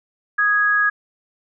sine tone pair together, 1244.5 / 1661.2 Hz, D#6 / G#6, 0 / 0 cents, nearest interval perfect fourth, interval 500 cents, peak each -21 / -15 dBFS, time 0.38-0.9 s, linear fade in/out 10 ms, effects none

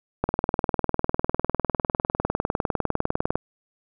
click train, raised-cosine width 1 ms, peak -7 dBFS, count 63, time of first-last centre 0.24-3.356 s, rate 19.9 Hz, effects none

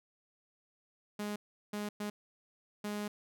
sawtooth tone bursts at uneven times, 207.7 Hz, G#3, in tune, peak -32 dBFS, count 4, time 1.19-1.36 / 1.73-1.89 / 2-2.1 / 2.84-3.08 s, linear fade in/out 5 ms, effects none

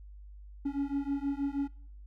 triangle beating tone pair, 277.2 / 283.5 Hz, C#4 / C#4, 0 / +39 cents, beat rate 6.3 Hz, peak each -31 dBFS, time 0.65-1.68 s, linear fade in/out 10 ms, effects noise-tail reverb RT60 0.6 s tail -22 dB re dry + added 50 Hz sine -46 dBFS peak until 2.06 s

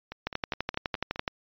two click trains, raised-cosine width 0.3 ms, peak -21 / -12 dBFS, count 6 / 13, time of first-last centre 0.12-1.16 / 0.27-1.278 s, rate 4.81 / 11.9 Hz, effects resampled to 11025 Hz

